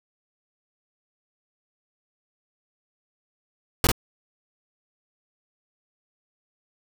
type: noise with echo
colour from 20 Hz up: pink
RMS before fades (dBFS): -18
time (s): 3.84-3.87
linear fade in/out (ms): 2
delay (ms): 47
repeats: 1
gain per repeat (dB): -4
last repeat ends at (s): 3.917
effects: none